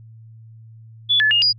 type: tone with pitch steps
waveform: sine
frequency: 3438 / 1725 / 2841 / 4885 Hz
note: A7 / A6 / F7 / D#8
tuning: -41 / -35 / +29 / -33 cents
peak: -13 dBFS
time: 1.09-1.53 s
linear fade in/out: 20 ms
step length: 110 ms
effects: added 112 Hz sine -40 dBFS peak until 1.58 s